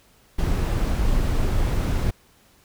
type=noise; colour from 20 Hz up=brown; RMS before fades=-21 dBFS; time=0.38-2.11 s; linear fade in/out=10 ms; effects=pink hiss -57 dBFS RMS until 2.64 s